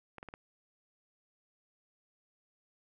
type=clicks; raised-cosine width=0.5 ms; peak=-30 dBFS; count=4; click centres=0.183 / 0.229 / 0.287 / 0.339 s; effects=none